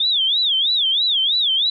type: tone with vibrato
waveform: sine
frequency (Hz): 3495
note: A7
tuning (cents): -12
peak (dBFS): -15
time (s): 0-1.7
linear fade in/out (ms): 5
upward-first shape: sine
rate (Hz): 3.1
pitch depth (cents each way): 220
effects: none